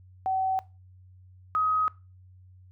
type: tone pair in turn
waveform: sine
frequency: 760 / 1262.2 Hz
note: F#5 / D#6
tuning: +46 / +24 cents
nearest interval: major sixth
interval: 878 cents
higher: second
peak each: -24 / -22 dBFS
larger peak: second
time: 0.26-0.59 / 1.55-1.88 s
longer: neither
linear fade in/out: 0 ms
effects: noise-tail reverb RT60 0.3 s tail -21 dB re dry + added 92 Hz sine -50 dBFS peak until 2.71 s